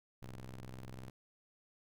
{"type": "ring-modulated tone", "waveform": "sawtooth", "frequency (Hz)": 64.4, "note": "C2", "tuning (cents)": -27, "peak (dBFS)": -39, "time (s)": [0.22, 1.1], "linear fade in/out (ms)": 5, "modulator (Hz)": 54.3, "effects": []}